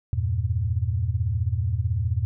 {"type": "chord", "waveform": "sine", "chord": "E diminished", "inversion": "none", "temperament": "equal", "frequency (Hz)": [82.41, 98, 116.54], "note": ["E2", "G2", "Bb2"], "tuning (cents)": [0, 0, 0], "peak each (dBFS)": -26, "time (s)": [0.13, 2.25], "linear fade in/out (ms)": 0, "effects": []}